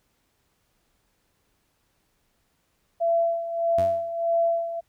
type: tone with tremolo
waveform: sine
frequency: 673 Hz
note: E5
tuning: 36 cents sharp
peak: -18 dBFS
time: 3-4.81 s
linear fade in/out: 20 ms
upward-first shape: sine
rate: 1.6 Hz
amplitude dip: 70%
type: tone with exponential decay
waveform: sawtooth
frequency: 92.5 Hz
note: F#2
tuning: in tune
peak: -25 dBFS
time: 3.78-4.14 s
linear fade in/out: 5 ms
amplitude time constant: 78 ms
effects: pink hiss -70 dBFS RMS until 4.88 s